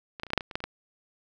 clicks, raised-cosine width 0.3 ms, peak -23 / -16 / -28 / -21 / -6 / -6 / -20 / -24 / -11 / -25 / -16 dBFS, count 11, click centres 0.198 / 0.234 / 0.267 / 0.304 / 0.334 / 0.377 / 0.408 / 0.512 / 0.555 / 0.604 / 0.64 s, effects none

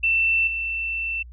sine tone with level steps, 2678 Hz, E7, 27 cents sharp, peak -17 / -24 dBFS, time 0.03-1.23 s, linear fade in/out 10 ms, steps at 0.47 s, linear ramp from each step 5 ms, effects added 60 Hz sine -39 dBFS peak until 1.32 s

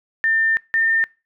sine tone pair in turn, 1800 / 1808.5 Hz, A6 / A6, +39 / +47 cents, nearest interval unison, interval 8 cents, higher second, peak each -15 dBFS, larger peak neither, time 0.24-0.57 / 0.74-1.04 s, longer first, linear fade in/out 0 ms, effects noise-tail reverb RT60 0.3 s tail -24 dB re dry

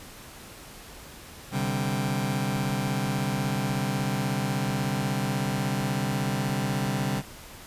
sawtooth chord, C suspended second, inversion none, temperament just, 130.81 / 147.16 / 196.22 Hz, C3 / D3 / G3, 0 / +4 / +2 cents, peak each -25 / -27 / -25 dBFS, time 1.51-7.23 s, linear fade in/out 50 ms, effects pink hiss -45 dBFS RMS until 7.66 s + resampled to 32000 Hz

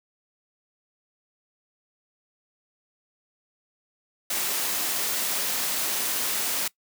white noise, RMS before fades -27 dBFS, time 4.3-6.68 s, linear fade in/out 5 ms, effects noise-tail reverb RT60 0.1 s tail -21 dB re dry + high-pass 200 Hz 12 dB/octave

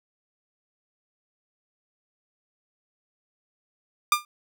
sawtooth tone with exponential decay, 1200 Hz, D6, 37 cents sharp, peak -10 dBFS, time 4.12-4.25 s, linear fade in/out 2 ms, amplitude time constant 27 ms, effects none

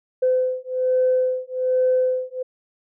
sine beating tone pair, 510 / 511.2 Hz, C5 / C5, -44 / -40 cents, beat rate 1.2 Hz, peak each -20 dBFS, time 0.22-2.43 s, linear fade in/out 10 ms, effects tanh soft clip ceiling -10 dBFS

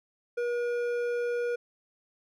triangle tone with hard clipping, 480.2 Hz, B4, 49 cents flat, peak -29 dBFS, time 0.37-1.56 s, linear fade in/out 10 ms, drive 12 dB, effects none

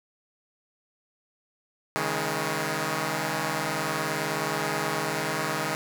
5% pulse chord, C# suspended second, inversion none, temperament equal with one note detuned, 138.59 / 158.1 / 207.7 Hz, C#3 / D#3 / G#3, 0 / +28 / 0 cents, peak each -21 / -18 / -21 dBFS, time 1.96-5.75 s, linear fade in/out 0 ms, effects none

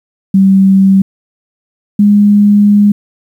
sine tone pair in turn, 193 / 205.4 Hz, G3 / G#3, -27 / -19 cents, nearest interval minor second, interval 108 cents, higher second, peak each -3 dBFS, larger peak neither, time 0.34-1.02 / 1.99-2.92 s, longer second, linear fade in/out 5 ms, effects 7-bit

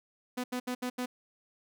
sawtooth tone bursts at uneven times, 249.5 Hz, B3, 18 cents sharp, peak -28 dBFS, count 5, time 0.37-0.44 / 0.52-0.6 / 0.67-0.75 / 0.82-0.9 / 0.98-1.06 s, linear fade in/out 10 ms, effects none

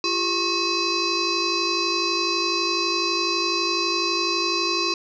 sine tone with frequency modulation, 2564 Hz, E7, 49 cents flat, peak -20 dBFS, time 0.04-4.94 s, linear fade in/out 2 ms, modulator 740 Hz, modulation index 3.8, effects none

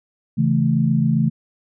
sine chord, A major, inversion first, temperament just, 137.5 / 165 / 220 Hz, C#3 / E3 / A3, -14 / +2 / 0 cents, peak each -19 dBFS, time 0.37-1.3 s, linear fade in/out 20 ms, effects none

